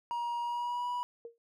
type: tone with pitch glide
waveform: triangle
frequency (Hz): 950 to 976.7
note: A#5 to B5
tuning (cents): +33 to -20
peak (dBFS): -30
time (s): 0.11-1.03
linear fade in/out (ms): 0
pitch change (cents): +47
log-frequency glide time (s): 0.41-0.88
type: tone with exponential decay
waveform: sine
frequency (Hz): 465.7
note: A#4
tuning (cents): -2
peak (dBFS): -38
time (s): 1.25-1.38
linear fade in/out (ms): 1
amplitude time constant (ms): 27
effects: none